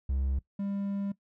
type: tone pair in turn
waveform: triangle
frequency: 67.1 / 199.22 Hz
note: C2 / G3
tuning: +44 / +28 cents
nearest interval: octave + perfect fifth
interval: 1884 cents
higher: second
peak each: -25 / -28 dBFS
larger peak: first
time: 0.09-0.39 / 0.59-1.12 s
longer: second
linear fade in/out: 5 ms
effects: noise-tail reverb RT60 0.1 s tail -18 dB re dry